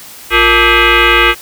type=tone with frequency modulation; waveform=sine; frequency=466.2 Hz; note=A#4; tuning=in tune; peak=-5 dBFS; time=0.3-1.35 s; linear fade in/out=50 ms; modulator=410 Hz; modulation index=6.4; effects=white hiss -33 dBFS RMS until 1.41 s